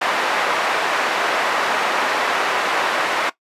white band-pass noise, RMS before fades -20 dBFS, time 0.01-3.3 s, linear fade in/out 10 ms, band 480 to 1600 Hz, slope 12 dB/octave, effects noise-tail reverb RT60 0.1 s tail -17 dB re dry + resampled to 32000 Hz

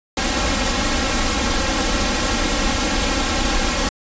pink noise with comb filter, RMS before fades -19 dBFS, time 0.17-3.89 s, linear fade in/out 2 ms, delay 3.7 ms, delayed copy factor +1, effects resampled to 16000 Hz

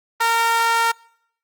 sawtooth tone with high-pass filter, 460 Hz, A#4, 23 cents flat, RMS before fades -18 dBFS, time 0.2-0.92 s, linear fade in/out 10 ms, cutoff 1100 Hz, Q 3.3, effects noise-tail reverb RT60 0.7 s tail -25 dB re dry + Opus 24 kbps

